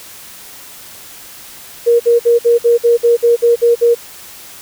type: tone bursts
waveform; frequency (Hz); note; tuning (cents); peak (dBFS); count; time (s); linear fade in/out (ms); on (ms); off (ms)
sine; 471.5; A#4; +20; -6; 11; 1.86-3.95; 20; 140; 55
effects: white hiss -35 dBFS RMS until 4.61 s